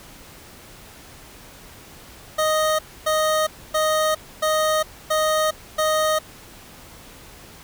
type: tone bursts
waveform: 25% pulse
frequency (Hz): 622.3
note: D#5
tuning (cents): 0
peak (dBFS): -14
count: 6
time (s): 2.38-6.19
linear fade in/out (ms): 10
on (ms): 410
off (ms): 270
effects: pink hiss -44 dBFS RMS until 7.63 s